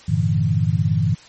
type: chord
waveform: sine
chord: E half-diminished seventh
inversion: first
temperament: equal with one note detuned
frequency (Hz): 98 / 114.47 / 146.83 / 164.81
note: G2 / Bb2 / D3 / E3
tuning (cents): 0 / -31 / 0 / 0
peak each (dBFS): -21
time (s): 0.08-1.15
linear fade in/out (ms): 10
effects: white hiss -45 dBFS RMS until 1.28 s + MP3 32 kbps